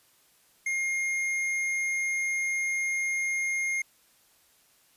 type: tone with tanh clipping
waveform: sine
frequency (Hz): 2132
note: C7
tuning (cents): +32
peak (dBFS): -28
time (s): 0.66-3.82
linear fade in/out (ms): 5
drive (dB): 11
effects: white hiss -63 dBFS RMS until 4.96 s + resampled to 32000 Hz